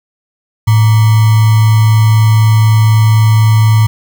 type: tone with sample-and-hold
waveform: sine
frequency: 109.5 Hz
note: A2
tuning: 8 cents flat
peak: -4 dBFS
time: 0.67-3.87 s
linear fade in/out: 10 ms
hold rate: 1050 Hz
effects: none